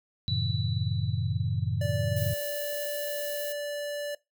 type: chord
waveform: sine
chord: F# diminished seventh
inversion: none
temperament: just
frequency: 92.5 / 111 / 133.2 / 159.84 Hz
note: F#2 / A2 / C3 / Eb3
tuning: 0 / +16 / +31 / +47 cents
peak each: -31 / -30 / -32 / -35 dBFS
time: 0.28-2.34 s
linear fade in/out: 5 ms
type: tone with exponential decay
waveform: sine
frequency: 3951 Hz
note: B7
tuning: in tune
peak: -30 dBFS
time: 0.28-2.35 s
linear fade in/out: 0 ms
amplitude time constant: 450 ms
type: tone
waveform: square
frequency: 583 Hz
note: D5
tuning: 13 cents flat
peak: -32 dBFS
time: 1.81-4.15 s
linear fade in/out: 5 ms
type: noise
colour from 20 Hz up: violet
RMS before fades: -38 dBFS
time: 2.16-3.53 s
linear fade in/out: 10 ms
effects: noise-tail reverb RT60 0.2 s tail -21 dB re dry